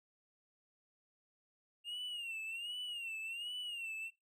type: tone with vibrato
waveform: triangle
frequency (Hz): 2794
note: F7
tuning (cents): 0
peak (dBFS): -39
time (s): 1.84-4.11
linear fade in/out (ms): 50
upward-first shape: sine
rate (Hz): 1.3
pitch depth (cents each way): 110
effects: noise-tail reverb RT60 0.2 s tail -19 dB re dry